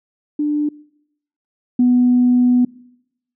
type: tone pair in turn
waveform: sine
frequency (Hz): 296.8 / 247.1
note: D4 / B3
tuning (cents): +18 / +1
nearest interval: minor third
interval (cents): 317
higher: first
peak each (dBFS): -15 / -9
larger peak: second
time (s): 0.39-0.69 / 1.79-2.65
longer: second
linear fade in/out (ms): 5
effects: noise-tail reverb RT60 0.8 s tail -23 dB re dry + tanh soft clip ceiling -5 dBFS